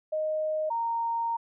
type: tone pair in turn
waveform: sine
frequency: 621 / 925.5 Hz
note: D#5 / A#5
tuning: -3 / -13 cents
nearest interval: perfect fifth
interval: 690 cents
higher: second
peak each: -26 dBFS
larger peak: neither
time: 0.12-0.7 / 0.7-1.37 s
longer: second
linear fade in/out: 10 ms
effects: none